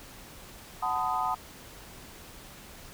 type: chord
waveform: sine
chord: B dominant seventh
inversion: second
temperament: equal with one note detuned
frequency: 740 / 880 / 1012.6 / 1244.5 Hz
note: F#5 / A5 / B5 / D#6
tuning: 0 / 0 / +43 / 0 cents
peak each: -32 dBFS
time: 0.82-1.35 s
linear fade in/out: 10 ms
effects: pink hiss -48 dBFS RMS until 2.93 s